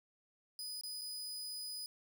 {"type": "tone with dropouts", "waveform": "sawtooth", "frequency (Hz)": 4978, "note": "D#8", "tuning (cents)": 0, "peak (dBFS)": -39, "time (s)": [0.59, 1.86], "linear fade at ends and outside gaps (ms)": 1, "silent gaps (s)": [[0.811, 0.835], [1.013, 1.017]], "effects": []}